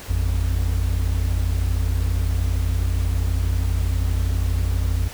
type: tone pair together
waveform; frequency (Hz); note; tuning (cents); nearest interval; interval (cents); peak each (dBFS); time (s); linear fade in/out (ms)
triangle; 54.85 / 87.31; A1 / F2; -5 / 0; minor sixth; 805; -19; 0.08-5.09; 20
effects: pink hiss -38 dBFS RMS until 5.13 s